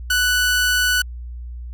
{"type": "tone", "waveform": "sawtooth", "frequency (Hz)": 1485, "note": "F#6", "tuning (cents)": 6, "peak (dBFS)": -12, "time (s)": [0.1, 1.02], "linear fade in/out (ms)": 5, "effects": ["added 60 Hz sine -29 dBFS peak until 1.73 s"]}